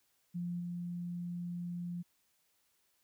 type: tone with level steps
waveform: sine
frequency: 174.61 Hz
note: F3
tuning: in tune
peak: -35 / -37 dBFS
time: 0.34-2.03 s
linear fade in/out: 20 ms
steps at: 0.59 s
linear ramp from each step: 20 ms
effects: white hiss -75 dBFS RMS until 3.03 s